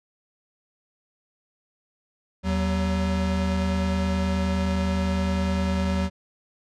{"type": "tone pair together", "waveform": "square", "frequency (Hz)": [79.4, 188.63], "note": ["D#2", "F#3"], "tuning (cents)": [36, 34], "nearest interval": "octave + minor third", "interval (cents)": 1498, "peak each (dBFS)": [-26, -25], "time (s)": [2.43, 6.1], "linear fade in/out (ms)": 50, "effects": ["low-pass 6000 Hz 12 dB/octave"]}